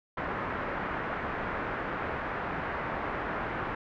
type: low-pass noise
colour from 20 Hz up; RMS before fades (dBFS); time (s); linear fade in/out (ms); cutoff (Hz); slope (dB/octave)
white; -34; 0.17-3.75; 5; 1700; 24
effects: none